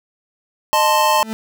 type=chord; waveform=square; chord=A diminished; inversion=second; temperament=equal with one note detuned; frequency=614.4 / 880 / 1046.5 Hz; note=Eb5 / A5 / C6; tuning=-22 / 0 / 0 cents; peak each=-20 / -16 / -18 dBFS; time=0.73-1.23 s; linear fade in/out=0 ms
type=tone with exponential growth; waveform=40% pulse; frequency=220.7 Hz; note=A3; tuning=5 cents sharp; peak=-19 dBFS; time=1.12-1.33 s; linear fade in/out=0 ms; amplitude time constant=45 ms
effects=none